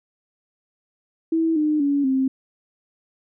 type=tone with pitch steps; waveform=sine; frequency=325.6 / 303.8 / 283.5 / 264.5 Hz; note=E4 / D#4 / C#4 / C4; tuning=-21 / -41 / +39 / +19 cents; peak=-17 dBFS; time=1.32-2.28 s; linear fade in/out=5 ms; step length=240 ms; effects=none